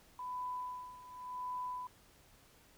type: tone with tremolo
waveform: sine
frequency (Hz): 998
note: B5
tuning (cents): +18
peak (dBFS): -37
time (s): 0.19-1.87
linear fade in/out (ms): 2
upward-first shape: sine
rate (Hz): 0.9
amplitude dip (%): 80
effects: pink hiss -64 dBFS RMS until 2.77 s